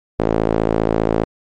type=tone with band-pass filter; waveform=sawtooth; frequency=55 Hz; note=A1; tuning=in tune; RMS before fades=-17 dBFS; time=0.19-1.24 s; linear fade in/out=5 ms; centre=460 Hz; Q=1.3; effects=MP3 48 kbps